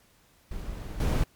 brown noise with level steps, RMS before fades -36 / -24 dBFS, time 0.51-1.24 s, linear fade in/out 5 ms, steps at 1 s, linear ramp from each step 2 ms, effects pink hiss -62 dBFS RMS until 1.35 s + MP3 96 kbps

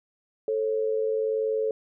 sine tone pair together, 440 / 541.1 Hz, A4 / C#5, 0 / -42 cents, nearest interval major third, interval 358 cents, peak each -24 / -30 dBFS, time 0.48-1.71 s, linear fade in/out 2 ms, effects none

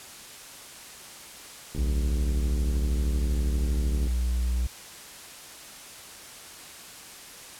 click train, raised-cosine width 3 ms, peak -23 dBFS, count 172, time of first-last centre 1.75-4.07 s, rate 73.7 Hz
triangle tone, 61 Hz, B1, 21 cents flat, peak -21 dBFS, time 1.78-4.67 s, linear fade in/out 5 ms
effects white hiss -44 dBFS RMS until 7.59 s + low-pass 11000 Hz 12 dB/octave

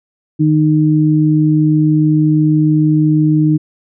sine tone pair together, 153.8 / 307.6 Hz, D#3 / D#4, -20 / -20 cents, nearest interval octave, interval 1200 cents, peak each -11 dBFS, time 0.39-3.58 s, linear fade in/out 20 ms, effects none

